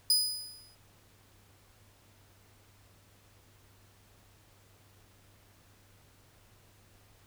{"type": "tone with exponential decay", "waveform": "sawtooth", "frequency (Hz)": 4978, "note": "D#8", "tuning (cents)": 0, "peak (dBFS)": -18, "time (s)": [0.1, 0.75], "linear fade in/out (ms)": 2, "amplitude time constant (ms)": 140, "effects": ["added 99 Hz sine -63 dBFS peak until 7.26 s", "pink hiss -63 dBFS RMS until 7.26 s"]}